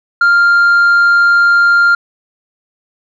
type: tone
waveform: sine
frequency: 1396.9 Hz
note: F6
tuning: in tune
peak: -3 dBFS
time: 0.21-1.95 s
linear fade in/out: 5 ms
effects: tanh soft clip ceiling -5 dBFS